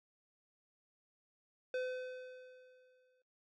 square tone with exponential decay, 508 Hz, B4, 49 cents sharp, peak -35 dBFS, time 1.74-3.22 s, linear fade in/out 2 ms, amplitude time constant 320 ms, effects noise-tail reverb RT60 0.2 s tail -21 dB re dry + low-pass 3000 Hz 12 dB/octave

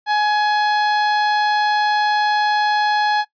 30% pulse tone, 840 Hz, G#5, 19 cents sharp, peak -12 dBFS, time 0.06-3.25 s, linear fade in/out 50 ms, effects noise-tail reverb RT60 0.1 s tail -20 dB re dry + resampled to 11025 Hz

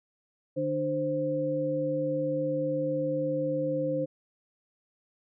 sine tone cluster, 150.8 / 299.3 / 523 Hz, D3 / D4 / C5, +46 / +33 / -1 cents, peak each -35 / -32 / -28 dBFS, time 0.56-4.06 s, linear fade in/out 20 ms, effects none

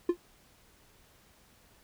triangle tone with exponential decay, 349.2 Hz, F4, in tune, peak -17 dBFS, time 0.09-0.17 s, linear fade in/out 5 ms, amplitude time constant 16 ms, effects pink hiss -62 dBFS RMS until 1.83 s

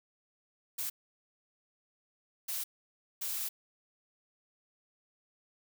blue noise bursts at uneven times, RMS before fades -36 dBFS, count 3, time 0.78-0.9 / 2.48-2.64 / 3.21-3.49 s, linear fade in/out 10 ms, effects none

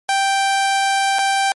sawtooth tone with dropouts, 784 Hz, G5, in tune, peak -11 dBFS, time 0.09-1.52 s, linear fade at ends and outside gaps 1 ms, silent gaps 1.186-1.19 s, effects MP3 48 kbps

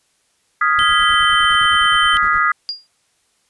sine chord, F half-diminished seventh, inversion third, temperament equal, 1244.5 / 1396.9 / 1661.2 / 1975.5 Hz, Eb6 / F6 / Ab6 / Cb7, 0 / 0 / 0 / 0 cents, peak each -15 / -19 / -20 / -20 dBFS, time 0.61-2.52 s, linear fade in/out 5 ms
brown noise bursts, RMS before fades -34 dBFS, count 16, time 0.78-2.385 s, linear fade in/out 5 ms, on 60 ms, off 43 ms
triangle tone, 3089 Hz, G7, 26 cents flat, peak -15 dBFS, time 0.79-2.17 s, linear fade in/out 0 ms
sine tone with exponential decay, 4823 Hz, D8, 45 cents sharp, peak -17 dBFS, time 2.69-2.87 s, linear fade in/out 0 ms, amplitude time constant 37 ms
effects white hiss -62 dBFS RMS until 3.49 s + resampled to 24000 Hz

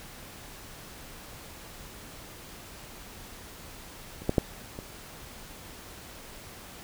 clicks, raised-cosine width 2 ms, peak -29 / -11 / -7 / -24 dBFS, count 4, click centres 4.22 / 4.294 / 4.382 / 4.789 s, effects pink hiss -46 dBFS RMS until 6.83 s

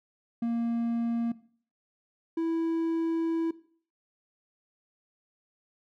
triangle tone pair in turn, 233.1 / 328.9 Hz, A#3 / E4, 0 / -4 cents, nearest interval tritone, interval 596 cents, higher second, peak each -24 dBFS, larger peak neither, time 0.42-1.32 / 2.37-3.51 s, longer second, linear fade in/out 5 ms, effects noise-tail reverb RT60 0.5 s tail -18 dB re dry

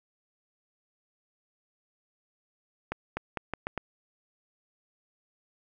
accelerating click train, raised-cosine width 0.5 ms, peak -16 dBFS, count 6, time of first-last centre 2.92-3.777 s, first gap 250 ms, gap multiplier 0.81, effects none

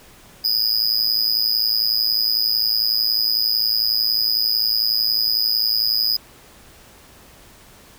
square tone with amplitude modulation, 4978 Hz, D#8, in tune, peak -13 dBFS, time 0.44-6.17 s, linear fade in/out 10 ms, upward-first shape sine, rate 111 Hz, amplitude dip 100%, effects pink hiss -47 dBFS RMS until 7.98 s

